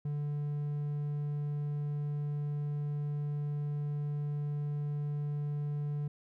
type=tone; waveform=triangle; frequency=146.5 Hz; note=D3; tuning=4 cents flat; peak=-30 dBFS; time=0.05-6.08 s; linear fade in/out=5 ms; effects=none